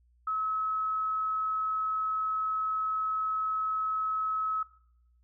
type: tone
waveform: sine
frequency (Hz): 1288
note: E6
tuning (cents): -41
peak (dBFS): -28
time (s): 0.27-4.63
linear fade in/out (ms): 5
effects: noise-tail reverb RT60 0.7 s tail -18 dB re dry + added 60 Hz sine -62 dBFS peak until 5.23 s